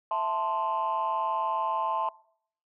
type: chord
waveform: sine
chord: A minor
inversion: second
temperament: equal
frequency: 659.3 / 880 / 1046.5 Hz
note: E5 / A5 / C6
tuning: 0 / 0 / 0 cents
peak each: -32 / -28 / -28 dBFS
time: 0.11-2.09 s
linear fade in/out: 2 ms
effects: noise-tail reverb RT60 0.6 s tail -22 dB re dry + tanh soft clip ceiling -20 dBFS